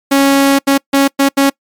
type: tone bursts at uneven times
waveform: sawtooth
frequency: 276.1 Hz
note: C#4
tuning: 7 cents flat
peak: -3 dBFS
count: 5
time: 0.11-0.59 / 0.67-0.78 / 0.93-1.08 / 1.19-1.29 / 1.37-1.5 s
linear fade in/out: 10 ms
effects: noise-tail reverb RT60 0.1 s tail -25 dB re dry + MP3 96 kbps